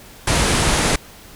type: low-pass noise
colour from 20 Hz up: pink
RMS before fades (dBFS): -17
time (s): 0.27-0.96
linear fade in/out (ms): 5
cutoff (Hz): 11000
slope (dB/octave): 96
effects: pink hiss -42 dBFS RMS until 1.35 s